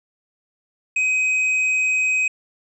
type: tone with hard clipping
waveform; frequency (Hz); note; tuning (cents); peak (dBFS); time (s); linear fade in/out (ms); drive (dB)
sine; 2521; D#7; +22; -18; 0.96-2.28; 5; 4
effects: resampled to 22050 Hz